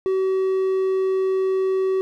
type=tone; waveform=triangle; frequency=379.8 Hz; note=F#4; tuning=45 cents sharp; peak=-16 dBFS; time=0.06-2.01 s; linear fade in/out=0 ms; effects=none